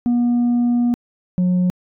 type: tone pair in turn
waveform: sine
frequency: 240.8 / 180.75 Hz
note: B3 / F#3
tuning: -44 / -40 cents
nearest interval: perfect fourth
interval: 496 cents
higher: first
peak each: -11 dBFS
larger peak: neither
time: 0.06-0.94 / 1.38-1.7 s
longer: first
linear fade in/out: 0 ms
effects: tanh soft clip ceiling -13 dBFS